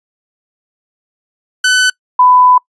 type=tone pair in turn; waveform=sawtooth / sine; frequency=1505 / 999.2 Hz; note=F#6 / B5; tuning=+29 / +20 cents; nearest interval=perfect fifth; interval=709 cents; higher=first; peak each=-4 dBFS; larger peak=neither; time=1.64-1.9 / 2.19-2.58 s; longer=second; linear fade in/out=5 ms; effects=noise-tail reverb RT60 0.1 s tail -25 dB re dry + resampled to 22050 Hz